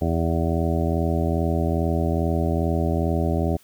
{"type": "harmonic tone", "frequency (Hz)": 82.41, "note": "E2", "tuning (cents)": 0, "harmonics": [1, 2, 3, 4, 5, 7, 8, 9], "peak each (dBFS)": [-23, -26, -28, -29, -30, -31, -32, -33], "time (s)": [0.01, 3.57], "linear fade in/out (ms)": 10, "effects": ["white hiss -55 dBFS RMS until 3.63 s"]}